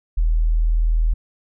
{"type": "tone", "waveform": "sine", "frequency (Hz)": 40.29, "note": "E1", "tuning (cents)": -39, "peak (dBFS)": -14, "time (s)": [0.17, 1.14], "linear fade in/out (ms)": 10, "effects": []}